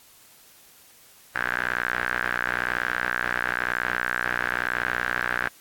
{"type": "tone with band-pass filter", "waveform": "sawtooth", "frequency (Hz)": 61, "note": "B1", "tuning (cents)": -21, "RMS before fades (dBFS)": -27, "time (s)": [1.35, 5.48], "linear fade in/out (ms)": 0, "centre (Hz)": 1600, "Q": 7.3, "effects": ["white hiss -53 dBFS RMS until 5.6 s", "AAC 64 kbps"]}